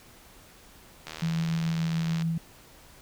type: click train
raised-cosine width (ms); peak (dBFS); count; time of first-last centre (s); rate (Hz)
0.2; -20; 92; 1.07-2.222; 79
type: tone with tremolo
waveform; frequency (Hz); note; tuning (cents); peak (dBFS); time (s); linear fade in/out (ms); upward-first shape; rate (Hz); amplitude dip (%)
sine; 164.81; E3; 0; -24; 1.22-2.38; 5; triangle; 6.9; 25
effects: pink hiss -53 dBFS RMS until 3.01 s